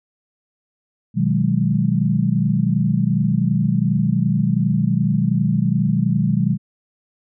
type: chord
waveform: sine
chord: G# minor seventh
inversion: first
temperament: equal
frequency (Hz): 123.47 / 155.56 / 185 / 207.7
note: B2 / D#3 / F#3 / G#3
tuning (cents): 0 / 0 / 0 / 0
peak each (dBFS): -21 / -20 / -20 / -21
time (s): 1.14-6.58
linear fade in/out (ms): 50
effects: none